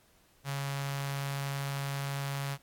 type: tone with notch filter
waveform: sawtooth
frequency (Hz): 139.4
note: C#3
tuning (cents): +10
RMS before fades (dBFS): -35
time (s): 0.44-2.58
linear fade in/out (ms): 50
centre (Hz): 320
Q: 0.5
effects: pink hiss -65 dBFS RMS until 2.62 s + AAC 64 kbps